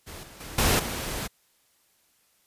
pink noise with level steps, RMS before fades -41 / -47 / -40 / -22 / -32 dBFS, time 0.06-1.28 s, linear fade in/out 20 ms, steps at 0.23 / 0.4 / 0.58 / 0.79 s, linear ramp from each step 5 ms, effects white hiss -66 dBFS RMS until 2.46 s + resampled to 32000 Hz

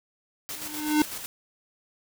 white noise with tremolo, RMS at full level -35 dBFS, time 0.49-1.26 s, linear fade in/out 0 ms, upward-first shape square, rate 8 Hz, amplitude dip 40%
square tone with exponential growth, 302.5 Hz, D#4, 49 cents flat, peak -17 dBFS, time 0.51-1.02 s, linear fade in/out 2 ms, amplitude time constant 110 ms
effects none

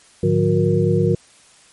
sine tone cluster, 106 / 149.9 / 179.4 / 363.2 / 468 Hz, G#2 / D3 / F3 / F#4 / A#4, +36 / +36 / +47 / -32 / +7 cents, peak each -20 dBFS, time 0.23-1.15 s, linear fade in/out 5 ms, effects white hiss -50 dBFS RMS until 1.72 s + MP3 48 kbps

